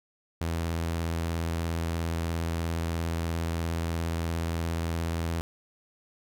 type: tone with vibrato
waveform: sawtooth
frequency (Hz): 83.1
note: E2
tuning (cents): +15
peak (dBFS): -24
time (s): 0.41-5.41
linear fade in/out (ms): 0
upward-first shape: square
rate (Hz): 17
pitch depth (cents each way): 24
effects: none